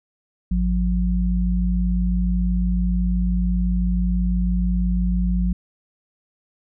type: tone pair together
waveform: sine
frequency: 53.83 / 179.8 Hz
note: A1 / F#3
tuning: -37 / -49 cents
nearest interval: octave + major sixth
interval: 2088 cents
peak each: -19 / -21 dBFS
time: 0.51-5.53 s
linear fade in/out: 5 ms
effects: none